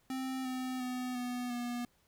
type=tone with pitch steps; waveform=square; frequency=261.6 / 256.5 / 251.5 / 246.6 / 241.8 Hz; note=C4 / C4 / B3 / B3 / B3; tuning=0 / -34 / +32 / -2 / -36 cents; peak=-36 dBFS; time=0.1-1.85 s; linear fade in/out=2 ms; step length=350 ms; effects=pink hiss -71 dBFS RMS until 2.07 s